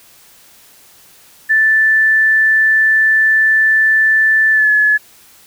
sine tone with pitch glide, 1760 to 1707.9 Hz, A6 to G#6, 0 to +48 cents, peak -8 dBFS, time 1.49-4.98 s, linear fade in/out 20 ms, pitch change -52 cents, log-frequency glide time 4.52-4.7 s, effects white hiss -45 dBFS RMS until 5.46 s

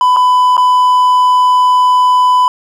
triangle tone with dropouts, 1000 Hz, B5, 21 cents sharp, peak -4 dBFS, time 0.01-2.48 s, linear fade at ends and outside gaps 1 ms, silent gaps 0.163-0.168 / 0.568-0.578 s, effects none

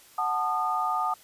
sine chord, D# diminished, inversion first, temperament equal with one note detuned, 740 / 880 / 1223.1 Hz, F#5 / A5 / D#6, 0 / 0 / -30 cents, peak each -30 / -30 / -27 dBFS, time 0.18-1.14 s, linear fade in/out 5 ms, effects white hiss -54 dBFS RMS until 1.23 s + resampled to 32000 Hz

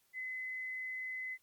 sine tone, 2031 Hz, B6, 48 cents sharp, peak -38 dBFS, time 0.13-1.38 s, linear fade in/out 50 ms, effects white hiss -73 dBFS RMS until 1.42 s + MP3 96 kbps

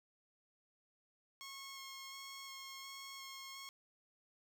10% pulse tone with vibrato, 1086 Hz, C#6, 36 cents flat, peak -40 dBFS, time 1.41-3.69 s, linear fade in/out 0 ms, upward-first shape square, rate 1.4 Hz, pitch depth 9 cents each way, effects none

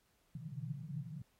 white band-pass noise, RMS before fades -44 dBFS, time 0.35-1.22 s, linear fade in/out 5 ms, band 120 to 170 Hz, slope 96 dB/octave, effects pink hiss -75 dBFS RMS until 1.39 s + AAC 48 kbps

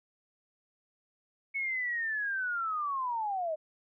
sine linear sweep, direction down, 2217 to 604 Hz, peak -30 dBFS, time 1.54-3.56 s, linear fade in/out 20 ms, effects none

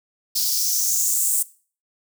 blue noise with high-pass filter sweep, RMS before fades -21 dBFS, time 0.35-1.43 s, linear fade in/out 10 ms, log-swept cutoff 4700 to 8400 Hz, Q 4.1, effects noise-tail reverb RT60 0.4 s tail -19 dB re dry

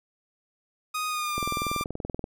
sawtooth tone with pitch glide, 1244.5 to 1185.6 Hz, D#6 to D6, 0 to +16 cents, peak -24 dBFS, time 0.94-1.84 s, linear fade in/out 10 ms, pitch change -84 cents, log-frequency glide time 1.08-1.42 s
click train, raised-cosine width 2 ms, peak -19 dBFS, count 19, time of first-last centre 1.38-2.241 s, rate 20.9 Hz
effects none

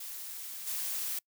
blue noise with level steps, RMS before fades -42 / -35 dBFS, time 0-1.19 s, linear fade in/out 5 ms, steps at 0.66 s, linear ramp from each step 20 ms, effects noise-tail reverb RT60 0.1 s tail -26 dB re dry

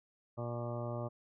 harmonic tone with a mistuned harmonic, 119.2 Hz, A#2, 39 cents sharp, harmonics 1 / 2 / 3 / 4 / 5 / 6 / 7 / 8 / 9 / 10, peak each -39 / -46 / -46 / -49 / -42 / -52 / -51 / -56 / -51 / -52 dBFS, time 0.37-1.09 s, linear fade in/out 20 ms, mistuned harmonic 9, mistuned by +33 cents, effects none

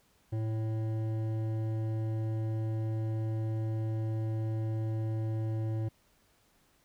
sine tone with hard clipping, 110.4 Hz, A2, 6 cents sharp, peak -32 dBFS, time 0.32-5.89 s, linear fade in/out 10 ms, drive 11 dB, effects pink hiss -68 dBFS RMS until 6.84 s

